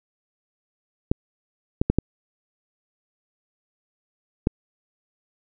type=clicks; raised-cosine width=3 ms; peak=-5 dBFS; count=5; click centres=1.115 / 1.815 / 1.9 / 1.986 / 4.471 s; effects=none